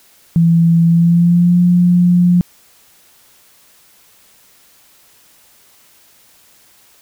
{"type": "tone with pitch glide", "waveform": "sine", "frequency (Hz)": [167.2, 176.73], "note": ["E3", "F3"], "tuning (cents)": [25, 21], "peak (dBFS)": -7, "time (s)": [0.36, 2.41], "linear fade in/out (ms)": 0, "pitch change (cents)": 96, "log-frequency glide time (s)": [0.86, 1.6], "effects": ["white hiss -49 dBFS RMS until 7.01 s"]}